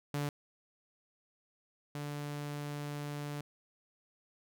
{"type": "tone pair in turn", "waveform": "sawtooth", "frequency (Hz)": [145, 146.01], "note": ["D3", "D3"], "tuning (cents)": [-22, -10], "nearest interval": "unison", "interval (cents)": 12, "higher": "second", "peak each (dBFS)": [-29, -34], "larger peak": "first", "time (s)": [[0.14, 0.29], [1.95, 3.41]], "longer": "second", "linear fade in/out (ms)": 2, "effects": []}